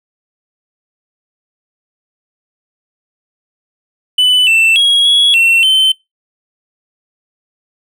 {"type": "tone with pitch steps", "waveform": "triangle", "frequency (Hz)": [2995, 2671, 3306, 3349, 2710, 3080], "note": ["F#7", "E7", "G#7", "G#7", "E7", "G7"], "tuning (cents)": [20, 22, -9, 14, 47, -31], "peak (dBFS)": -5, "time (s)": [4.18, 5.92], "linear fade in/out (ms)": 5, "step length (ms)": 290, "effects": ["noise-tail reverb RT60 0.2 s tail -24 dB re dry"]}